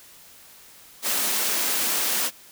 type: high-pass noise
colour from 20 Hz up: white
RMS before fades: -24 dBFS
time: 1.02-2.31 s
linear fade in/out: 50 ms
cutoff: 180 Hz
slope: 96 dB/octave
effects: white hiss -49 dBFS RMS until 2.51 s